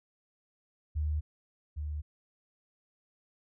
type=tone pair in turn; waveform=sine; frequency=75.9 / 74.77 Hz; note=D#2 / D2; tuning=-42 / +32 cents; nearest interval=unison; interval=26 cents; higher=first; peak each=-28 / -33 dBFS; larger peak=first; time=0.95-1.21 / 1.76-2.02 s; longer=neither; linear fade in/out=20 ms; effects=none